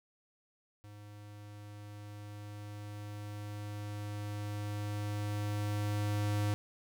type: tone with level ramp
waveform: square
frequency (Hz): 103.83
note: G#2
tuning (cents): 0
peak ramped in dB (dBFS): -50 to -30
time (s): 0.84-6.54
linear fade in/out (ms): 0
effects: none